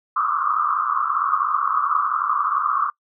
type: band-pass noise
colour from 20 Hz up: pink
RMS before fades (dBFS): -21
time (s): 0.16-2.9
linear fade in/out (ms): 5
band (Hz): 1100 to 1300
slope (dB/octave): 96
effects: noise-tail reverb RT60 0.1 s tail -24 dB re dry